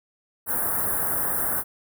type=band-stop noise; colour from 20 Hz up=white; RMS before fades=-25 dBFS; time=0.46-1.64 s; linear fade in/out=50 ms; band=1700 to 9600 Hz; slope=48 dB/octave; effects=none